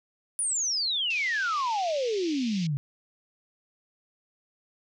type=exponential sweep; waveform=sine; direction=down; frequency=9900 to 135.2 Hz; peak=-25 dBFS; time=0.39-2.77 s; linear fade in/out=0 ms
type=band-pass noise; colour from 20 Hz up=pink; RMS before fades=-41 dBFS; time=1.1-2.67 s; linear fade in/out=5 ms; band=2300 to 6100 Hz; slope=48 dB/octave
effects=none